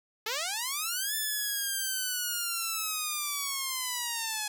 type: linear two-way sweep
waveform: 5% pulse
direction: up then down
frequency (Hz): 414.5 to 1757 to 838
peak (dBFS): -19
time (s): 0.26-4.48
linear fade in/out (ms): 5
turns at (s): 1.15
effects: none

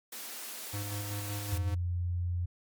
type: high-pass noise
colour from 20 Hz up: white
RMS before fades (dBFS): -42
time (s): 0.12-1.58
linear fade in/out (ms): 5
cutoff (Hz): 200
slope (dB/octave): 96
type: tone with tremolo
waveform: square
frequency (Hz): 102.3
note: G#2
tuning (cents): -26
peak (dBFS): -35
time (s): 0.73-1.75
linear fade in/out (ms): 10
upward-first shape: square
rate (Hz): 5.3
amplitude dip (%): 30
type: tone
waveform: sine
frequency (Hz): 87.9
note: F2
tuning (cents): +12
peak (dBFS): -29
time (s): 1.52-2.46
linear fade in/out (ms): 10
effects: MP3 96 kbps

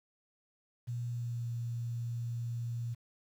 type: tone with pitch glide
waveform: sine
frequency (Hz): 120 to 118.21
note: B2 to A#2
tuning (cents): -49 to +25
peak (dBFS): -34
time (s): 0.87-2.95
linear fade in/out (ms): 20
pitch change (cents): -26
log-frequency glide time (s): 1.09-1.49
effects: 10-bit

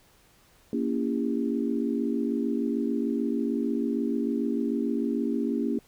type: chord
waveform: sine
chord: A# diminished seventh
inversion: none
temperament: just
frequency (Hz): 233.1 / 279.7 / 335.6 / 402.8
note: A#3 / C#4 / E4 / G4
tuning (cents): 0 / +16 / +31 / +47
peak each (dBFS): -28 / -29 / -33 / -33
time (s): 0.73-5.79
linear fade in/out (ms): 2
effects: pink hiss -60 dBFS RMS until 5.87 s

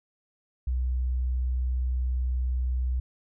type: tone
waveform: sine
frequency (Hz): 62.8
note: B1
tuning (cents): +30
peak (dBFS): -24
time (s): 0.67-3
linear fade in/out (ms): 5
effects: none

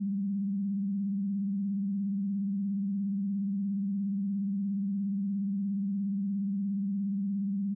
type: tone with vibrato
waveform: sine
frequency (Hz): 198.3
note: G3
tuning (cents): +20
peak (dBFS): -28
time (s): 0-7.75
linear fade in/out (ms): 20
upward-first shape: sine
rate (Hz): 17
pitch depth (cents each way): 59
effects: none

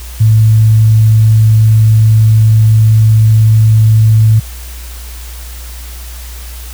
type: tone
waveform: sine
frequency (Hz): 110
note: A2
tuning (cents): 0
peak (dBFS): -3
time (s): 0.2-4.4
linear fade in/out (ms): 10
effects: added 60 Hz sine -24 dBFS peak until 6.73 s + white hiss -32 dBFS RMS until 6.73 s

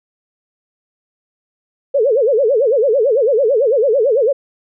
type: tone with vibrato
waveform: sine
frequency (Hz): 493.9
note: B4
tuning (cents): 0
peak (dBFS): -10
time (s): 1.94-4.33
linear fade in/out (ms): 10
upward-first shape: sine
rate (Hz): 9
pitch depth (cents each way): 270
effects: none

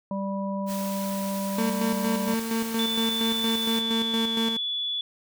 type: harmonic tone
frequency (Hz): 196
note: G3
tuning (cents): 0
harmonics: 1 / 3 / 5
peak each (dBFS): -28 / -33 / -35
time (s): 0.11-2.34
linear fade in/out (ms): 2
type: noise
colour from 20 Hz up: white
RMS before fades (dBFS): -38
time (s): 0.66-3.83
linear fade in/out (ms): 50
type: tone with tremolo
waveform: 35% pulse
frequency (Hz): 226.4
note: A3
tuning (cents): +50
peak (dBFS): -22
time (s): 1.58-4.57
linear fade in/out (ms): 5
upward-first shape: square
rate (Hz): 4.3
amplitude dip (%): 50
type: tone with pitch glide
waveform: sine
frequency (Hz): 3499 to 3433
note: A7 to A7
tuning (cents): -10 to -43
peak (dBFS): -26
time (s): 2.79-5.01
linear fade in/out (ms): 2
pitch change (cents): -33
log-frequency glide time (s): 3.47-4.46
effects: none

